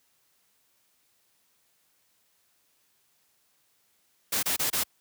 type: noise bursts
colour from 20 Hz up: white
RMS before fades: -27 dBFS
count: 4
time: 4.32-4.838 s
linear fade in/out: 10 ms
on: 110 ms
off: 26 ms
effects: white hiss -69 dBFS RMS until 5 s + high-pass 60 Hz 12 dB/octave